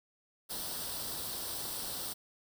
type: noise with comb filter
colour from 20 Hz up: white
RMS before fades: -39 dBFS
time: 0.49-2.14 s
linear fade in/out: 20 ms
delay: 0.22 ms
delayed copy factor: +0.65
effects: none